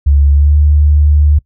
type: tone with pitch glide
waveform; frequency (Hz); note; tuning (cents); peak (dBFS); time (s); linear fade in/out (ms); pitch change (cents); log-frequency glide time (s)
sine; 71 to 74.02; C#2 to D2; +42 to +14; -5; 0.06-1.39; 10; +72; 0.32-0.54
effects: noise-tail reverb RT60 0.1 s tail -21 dB re dry